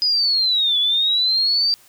sine linear two-way sweep, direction down then up, 4998 to 3396 to 4696 Hz, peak -15 dBFS, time 0.02-1.74 s, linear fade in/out 0 ms, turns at 0.79 s, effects white hiss -51 dBFS RMS until 1.88 s

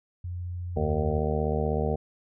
sine tone, 88.6 Hz, F2, 25 cents sharp, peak -31 dBFS, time 0.24-1.19 s, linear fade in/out 5 ms
harmonic tone, 76.2 Hz, D#2, 36 cents flat, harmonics 1 / 2 / 3 / 5 / 6 / 7 / 8 / 9 / 10, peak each -29 / -31 / -33 / -35 / -30 / -39 / -35 / -39 / -36 dBFS, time 0.76-1.96 s, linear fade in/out 10 ms
effects none

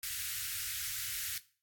white band-stop noise, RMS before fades -38 dBFS, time 0.03-1.38 s, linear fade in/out 2 ms, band 120 to 1400 Hz, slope 48 dB/octave, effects noise-tail reverb RT60 0.4 s tail -17 dB re dry + AAC 64 kbps

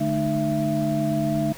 sine tone cluster, 147.1 / 214.9 / 305.1 / 669 Hz, D3 / A3 / D#4 / E5, +3 / -41 / -34 / +25 cents, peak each -26 dBFS, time 0-1.53 s, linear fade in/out 10 ms, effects pink hiss -41 dBFS RMS until 1.57 s

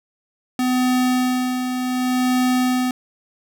square tone with tremolo, 252.6 Hz, B3, 39 cents sharp, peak -16 dBFS, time 0.59-2.91 s, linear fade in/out 2 ms, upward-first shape sine, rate 0.67 Hz, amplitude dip 50%, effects none

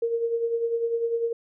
sine tone with tremolo, 463.8 Hz, A#4, 9 cents flat, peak -20 dBFS, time 0.02-1.33 s, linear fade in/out 5 ms, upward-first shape triangle, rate 10 Hz, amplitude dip 65%, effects none

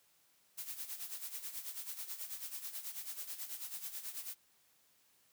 blue noise with tremolo, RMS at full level -42 dBFS, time 0.57-4.35 s, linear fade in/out 20 ms, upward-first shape sine, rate 9.2 Hz, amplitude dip 70%, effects white hiss -71 dBFS RMS until 5.32 s + high-pass 60 Hz 12 dB/octave

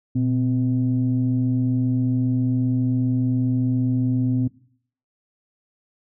sine tone pair together, 121.21 / 256.1 Hz, B2 / C4, -32 / -37 cents, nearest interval octave + minor second, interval 1295 cents, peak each -20 dBFS, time 0.15-4.48 s, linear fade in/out 10 ms, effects noise-tail reverb RT60 0.6 s tail -20 dB re dry + tanh soft clip ceiling -12 dBFS

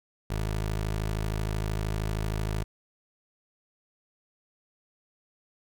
20% pulse tone, 53 Hz, G#1, 36 cents sharp, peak -23 dBFS, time 0.3-2.64 s, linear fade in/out 5 ms, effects none

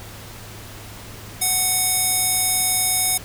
square tone with band-pass filter, 740 Hz, F#5, in tune, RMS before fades -20 dBFS, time 1.41-3.18 s, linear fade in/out 10 ms, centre 11000 Hz, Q 1.5, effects added 105 Hz sine -41 dBFS peak until 3.24 s + pink hiss -39 dBFS RMS until 3.24 s

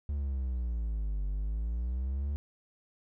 triangle exponential two-way sweep, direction down then up, 73.4 to 48 to 73.4 Hz, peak -28 dBFS, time 0.09-2.36 s, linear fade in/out 0 ms, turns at 1.26 s, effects none

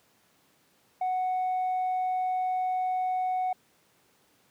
triangle tone with tanh clipping, 740 Hz, F#5, in tune, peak -26 dBFS, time 1.01-3.53 s, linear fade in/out 5 ms, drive 6 dB, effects pink hiss -65 dBFS RMS until 4.5 s + high-pass 150 Hz 12 dB/octave

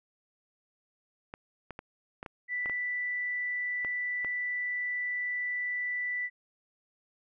clicks, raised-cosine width 0.5 ms, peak -25 dBFS, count 9, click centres 1.339 / 1.707 / 1.791 / 2.229 / 2.262 / 2.659 / 2.697 / 3.848 / 4.247 s
sine tone, 1975.5 Hz, B6, in tune, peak -30 dBFS, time 2.48-6.3 s, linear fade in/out 50 ms
effects none

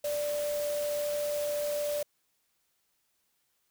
sine tone in noise, 587.3 Hz, D5, in tune, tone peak -29 dBFS, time 0.04-2.03 s, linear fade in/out 5 ms, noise white, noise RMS -41 dBFS, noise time 0.04-2.03 s, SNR +9 dB, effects white hiss -75 dBFS RMS until 3.7 s

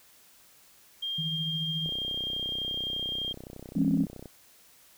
sine tone, 3206 Hz, G7, 38 cents sharp, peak -30 dBFS, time 1.02-3.33 s, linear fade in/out 10 ms
sine tone with tremolo, 159.1 Hz, D#3, 39 cents sharp, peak -30 dBFS, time 1.18-1.89 s, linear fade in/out 5 ms, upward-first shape triangle, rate 14 Hz, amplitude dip 60%
click train, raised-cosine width 2 ms, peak -29 dBFS, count 77, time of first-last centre 1.86-4.257 s, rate 31.7 Hz
sine chord, Db major seventh, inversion first, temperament equal with one note detuned, 170.13 / 207.7 / 261.6 / 277.2 Hz, F3 / Ab3 / C4 / Db4, -45 / 0 / 0 / 0 cents, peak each -28 dBFS, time 3.75-4.06 s, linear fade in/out 20 ms
effects white hiss -58 dBFS RMS until 4.97 s

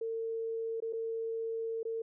sine tone with dropouts, 452.7 Hz, A4, 49 cents sharp, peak -33 dBFS, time 0.01-2.02 s, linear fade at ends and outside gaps 5 ms, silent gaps 0.803-0.822 / 0.927-0.932 / 1.831-1.851 s, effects none

